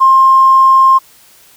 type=tone with tanh clipping; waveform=triangle; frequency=1061 Hz; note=C6; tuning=24 cents sharp; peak=-3 dBFS; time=0-0.99 s; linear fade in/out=20 ms; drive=2 dB; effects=white hiss -44 dBFS RMS until 1.56 s